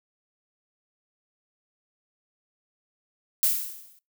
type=noise with exponential decay; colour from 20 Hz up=violet; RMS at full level=-19 dBFS; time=3.43-3.99 s; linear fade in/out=0 ms; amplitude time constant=120 ms; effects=noise-tail reverb RT60 0.2 s tail -21 dB re dry